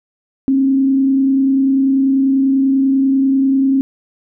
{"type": "tone with frequency modulation", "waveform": "sine", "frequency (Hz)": 269.4, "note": "C#4", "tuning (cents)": -49, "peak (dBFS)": -10, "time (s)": [0.48, 3.81], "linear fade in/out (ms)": 0, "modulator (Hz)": 30.2, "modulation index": 0.25, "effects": []}